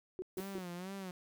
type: tone bursts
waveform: sine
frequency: 370 Hz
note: F#4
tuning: in tune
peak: -37 dBFS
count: 3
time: 0.19-0.583 s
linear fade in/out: 0 ms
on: 31 ms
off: 150 ms
type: noise with exponential decay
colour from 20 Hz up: blue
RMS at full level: -50 dBFS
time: 0.37-0.93 s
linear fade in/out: 5 ms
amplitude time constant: 120 ms
type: tone with vibrato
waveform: sawtooth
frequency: 185 Hz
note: F#3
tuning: in tune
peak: -38 dBFS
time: 0.38-1.11 s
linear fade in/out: 2 ms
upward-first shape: sine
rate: 2.2 Hz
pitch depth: 110 cents each way
effects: none